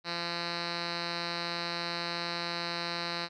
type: tone with low-pass filter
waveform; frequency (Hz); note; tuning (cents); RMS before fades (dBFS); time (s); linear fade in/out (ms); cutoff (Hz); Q
5% pulse; 171.4; F3; -32; -35; 0.04-3.29; 50; 4000; 9.9
effects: none